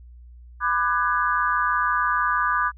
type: chord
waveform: sine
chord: G# half-diminished seventh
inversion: first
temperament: just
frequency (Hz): 996.7 / 1196.1 / 1495.1 / 1661.2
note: B5 / D6 / F#6 / G#6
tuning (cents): +16 / +31 / +18 / 0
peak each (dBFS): -26 / -22 / -26 / -27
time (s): 0.6-2.72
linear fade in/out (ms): 50
effects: added 60 Hz sine -42 dBFS peak until 2.77 s